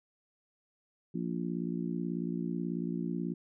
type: harmonic tone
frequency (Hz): 58.27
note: A#1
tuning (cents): 0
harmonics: 3 / 4 / 5 / 6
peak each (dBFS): -35 / -37 / -39 / -41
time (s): 1.14-3.34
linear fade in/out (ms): 10
effects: none